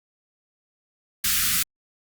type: band-stop noise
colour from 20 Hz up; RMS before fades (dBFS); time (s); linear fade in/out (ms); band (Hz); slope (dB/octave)
white; -22; 1.24-1.63; 5; 250 to 1200; 96
effects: Opus 48 kbps